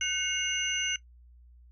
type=tone cluster; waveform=sine; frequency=1512 / 2173 / 2841 / 6110 Hz; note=F#6 / C#7 / F7 / G8; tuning=+37 / -35 / +29 / -45 cents; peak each=-37 / -34 / -31 / -33 dBFS; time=0.01-0.96 s; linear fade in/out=2 ms; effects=noise-tail reverb RT60 0.1 s tail -18 dB re dry + added 60 Hz sine -52 dBFS peak until 1.71 s